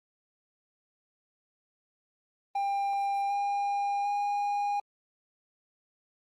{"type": "tone with pitch steps", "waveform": "triangle", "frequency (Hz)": [797, 806.3, 815.6], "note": ["G5", "G5", "G#5"], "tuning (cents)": [28, 49, -32], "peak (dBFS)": -25, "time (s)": [2.55, 4.8], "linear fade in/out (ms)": 5, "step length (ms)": 750, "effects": ["Opus 24 kbps"]}